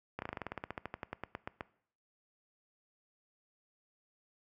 slowing click train, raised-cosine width 0.5 ms, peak -23 dBFS, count 21, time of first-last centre 0.19-1.609 s, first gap 31 ms, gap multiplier 1.08, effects noise-tail reverb RT60 0.6 s tail -20 dB re dry + high-pass 60 Hz 12 dB/octave

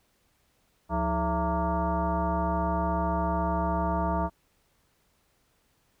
sine tone with frequency modulation, 423.6 Hz, G#4, 34 cents sharp, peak -24 dBFS, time 0.89-4.3 s, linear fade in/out 50 ms, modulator 247 Hz, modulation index 2.7, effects pink hiss -69 dBFS RMS until 6 s

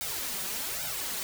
white noise with flanger, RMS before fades -34 dBFS, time 0.01-1.23 s, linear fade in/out 0 ms, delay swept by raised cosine 1.3 to 5.3 ms, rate 1.2 Hz, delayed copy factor +0.85, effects none

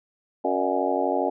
harmonic tone with a mistuned harmonic, 92.5 Hz, F#2, in tune, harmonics 3 / 4 / 5 / 6 / 7 / 8 / 9, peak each -29 / -29 / -29 / -29 / -29 / -29 / -29 dBFS, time 0.44-1.3 s, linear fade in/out 10 ms, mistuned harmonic 6, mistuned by +94 cents, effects none

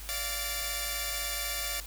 5% pulse tone cluster, 578 / 696 / 1802 / 2328 Hz, D5 / F5 / A6 / D7, -28 / -6 / +41 / -16 cents, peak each -27 dBFS, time 0.09-1.8 s, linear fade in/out 0 ms, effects added 50 Hz sine -42 dBFS peak until 1.86 s + white hiss -46 dBFS RMS until 1.86 s

